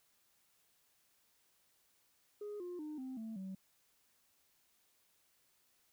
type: tone with pitch steps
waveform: sine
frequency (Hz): 415.3 / 355.3 / 304 / 260.1 / 222.6 / 190.42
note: G#4 / F4 / D#4 / C4 / A3 / G3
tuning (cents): 0 / +30 / -40 / -10 / +20 / -50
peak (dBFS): -40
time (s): 2.41-3.55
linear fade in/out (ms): 5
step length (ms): 190
effects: tanh soft clip ceiling -40 dBFS + white hiss -74 dBFS RMS until 5.92 s